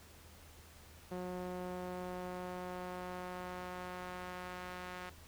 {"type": "tone with band-pass filter sweep", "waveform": "sawtooth", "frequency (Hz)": 180.9, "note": "F#3", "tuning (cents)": -39, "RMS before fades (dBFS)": -44, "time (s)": [1.11, 5.1], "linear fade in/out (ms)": 10, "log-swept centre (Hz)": [490, 1600], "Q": 0.82, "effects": ["added 79 Hz sine -59 dBFS peak until 5.27 s", "pink hiss -59 dBFS RMS until 5.27 s"]}